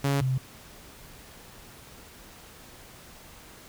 sawtooth / sine tone pair in turn, 139.6 / 130.47 Hz, C#3 / C3, +13 / -5 cents, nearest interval minor second, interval 118 cents, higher first, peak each -19 / -23 dBFS, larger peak first, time 0.04-0.21 / 0.21-0.38 s, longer neither, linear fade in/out 5 ms, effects pink hiss -49 dBFS RMS until 3.68 s

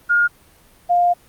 sine tone pair in turn, 1422 / 703.8 Hz, F6 / F5, +31 / +13 cents, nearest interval octave, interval 1218 cents, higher first, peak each -12 / -12 dBFS, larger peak neither, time 0.09-0.28 / 0.89-1.14 s, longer second, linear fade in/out 20 ms, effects pink hiss -51 dBFS RMS until 1.28 s + Opus 32 kbps

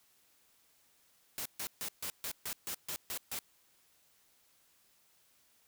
white noise bursts, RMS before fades -39 dBFS, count 10, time 1.38-3.39 s, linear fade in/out 0 ms, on 75 ms, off 140 ms, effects white hiss -69 dBFS RMS until 5.67 s

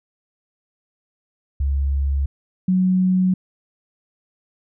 sine tone pair in turn, 69.3 / 185.01 Hz, C#2 / F#3, 0 / 0 cents, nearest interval octave + perfect fourth, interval 1700 cents, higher second, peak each -17 / -14 dBFS, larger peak second, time 1.6-2.26 / 2.68-3.34 s, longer neither, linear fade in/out 5 ms, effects none

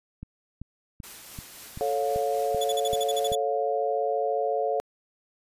click train, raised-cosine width 5 ms, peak -25 dBFS, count 9, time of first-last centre 0.23-3.319 s, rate 2.59 Hz
white noise with tremolo, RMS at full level -43 dBFS, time 1.03-3.35 s, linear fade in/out 10 ms, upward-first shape sine, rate 3.8 Hz, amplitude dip 25%
sine chord, A augmented, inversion none, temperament equal with one note detuned, 440 / 554.4 / 706.6 Hz, A4 / C#5 / E#5, 0 / 0 / +20 cents, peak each -28 dBFS, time 1.81-4.8 s, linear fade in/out 0 ms
sawtooth tone bursts, 3438 Hz, A7, 41 cents flat, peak -26 dBFS, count 10, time 2.61-3.354 s, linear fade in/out 5 ms, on 33 ms, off 46 ms
effects resampled to 32000 Hz

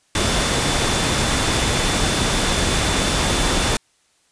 sine tone in noise, 3520 Hz, A7, in tune, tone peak -29 dBFS, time 0.15-3.77 s, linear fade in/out 2 ms, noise pink, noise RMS -19 dBFS, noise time 0.15-3.77 s, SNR -13 dB, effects white hiss -61 dBFS RMS until 4.31 s + resampled to 22050 Hz

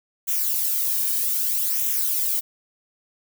violet noise with flanger, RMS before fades -23 dBFS, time 0.27-2.41 s, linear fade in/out 20 ms, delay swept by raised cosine 0.21 to 1.51 ms, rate 0.63 Hz, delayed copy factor -0.6, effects none

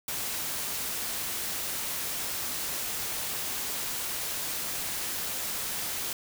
white noise, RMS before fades -33 dBFS, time 0.08-6.13 s, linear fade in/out 2 ms, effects none

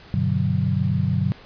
sine chord, G major seventh, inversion none, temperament equal with one note detuned, 98 / 124.69 / 146.83 / 185 Hz, G2 / B2 / D3 / F#3, 0 / +17 / 0 / 0 cents, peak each -24 dBFS, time 0.14-1.32 s, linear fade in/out 0 ms, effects pink hiss -46 dBFS RMS until 1.45 s + resampled to 11025 Hz

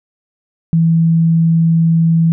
sine tone, 164.6 Hz, E3, 2 cents flat, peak -8 dBFS, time 0.73-2.32 s, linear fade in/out 0 ms, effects none

